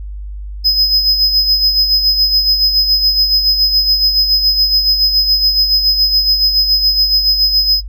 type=tone with tremolo; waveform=triangle; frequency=5060 Hz; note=D#8; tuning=28 cents sharp; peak=-6 dBFS; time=0.64-7.81 s; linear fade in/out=20 ms; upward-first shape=sine; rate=7.1 Hz; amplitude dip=55%; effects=noise-tail reverb RT60 0.1 s tail -18 dB re dry + added 50 Hz sine -23 dBFS peak until 7.88 s